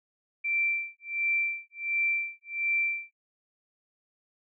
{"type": "tone with tremolo", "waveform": "sine", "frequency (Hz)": 2348, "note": "D7", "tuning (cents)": -1, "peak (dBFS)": -23, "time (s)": [0.44, 3.13], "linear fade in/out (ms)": 10, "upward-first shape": "sine", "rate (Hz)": 1.4, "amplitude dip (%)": 100, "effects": []}